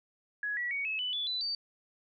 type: tone with pitch steps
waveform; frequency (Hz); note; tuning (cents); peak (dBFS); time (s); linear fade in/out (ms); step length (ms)
sine; 1677 / 1937.5 / 2239 / 2586 / 2988 / 3452 / 3989 / 4608; G#6 / B6 / C#7 / E7 / F#7 / A7 / B7 / D8; +16 / -34 / +17 / -34 / +16 / -34 / +17 / -34; -31; 0.43-1.55; 2; 140
effects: none